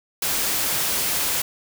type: noise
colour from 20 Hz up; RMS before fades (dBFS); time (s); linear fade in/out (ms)
white; -23; 0.22-1.42; 5
effects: none